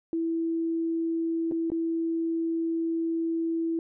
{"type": "tone with dropouts", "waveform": "sine", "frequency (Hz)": 329.6, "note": "E4", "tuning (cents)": 0, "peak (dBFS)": -25, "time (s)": [0.13, 3.79], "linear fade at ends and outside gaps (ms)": 1, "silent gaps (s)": [[1.513, 1.52], [1.702, 1.718]], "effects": []}